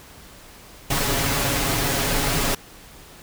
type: noise with comb filter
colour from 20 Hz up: pink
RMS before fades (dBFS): -22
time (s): 0.9-2.55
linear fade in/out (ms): 5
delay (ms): 7.2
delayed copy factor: +0.6
effects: pink hiss -45 dBFS RMS until 3.22 s